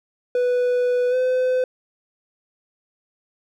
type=tone with pitch glide; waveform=triangle; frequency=493.9 to 509 Hz; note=B4 to C5; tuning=0 to -48 cents; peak=-15 dBFS; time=0.35-1.64 s; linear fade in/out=2 ms; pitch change=+52 cents; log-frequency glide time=1.1-1.15 s; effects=none